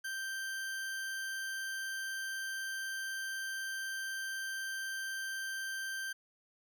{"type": "tone", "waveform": "40% pulse", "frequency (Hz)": 1568, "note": "G6", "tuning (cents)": 0, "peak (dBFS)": -36, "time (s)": [0.04, 6.13], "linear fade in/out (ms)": 10, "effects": []}